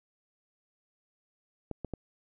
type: clicks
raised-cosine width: 2 ms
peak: -22 dBFS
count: 3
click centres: 1.713 / 1.847 / 1.937 s
effects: none